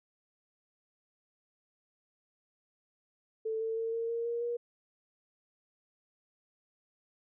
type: tone with pitch steps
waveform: sine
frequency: 442.4 / 447.8 / 453.3 / 458.8 / 464.4 / 470.1 / 475.8 Hz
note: A4 / A4 / A#4 / A#4 / A#4 / A#4 / A#4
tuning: +9 / +30 / -48 / -28 / -7 / +15 / +35 cents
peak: -31 dBFS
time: 3.45-4.57 s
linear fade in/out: 10 ms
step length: 160 ms
effects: none